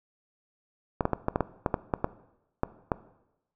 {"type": "clicks", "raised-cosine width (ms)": 1, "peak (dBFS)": -10, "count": 12, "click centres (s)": [1.008, 1.054, 1.133, 1.284, 1.359, 1.407, 1.662, 1.742, 1.938, 2.044, 2.634, 2.918], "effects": ["noise-tail reverb RT60 0.9 s tail -17 dB re dry"]}